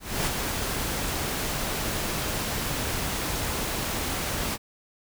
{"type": "noise with ADSR envelope", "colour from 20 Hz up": "pink", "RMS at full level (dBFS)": -25, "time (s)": [0, 4.58], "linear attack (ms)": 270, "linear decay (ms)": 12, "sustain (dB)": -4, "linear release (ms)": 43, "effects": []}